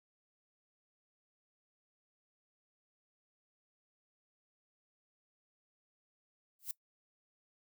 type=noise with exponential growth; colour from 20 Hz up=violet; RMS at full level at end=-34 dBFS; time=6.59-6.71 s; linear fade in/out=2 ms; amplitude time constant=24 ms; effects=noise-tail reverb RT60 0.1 s tail -21 dB re dry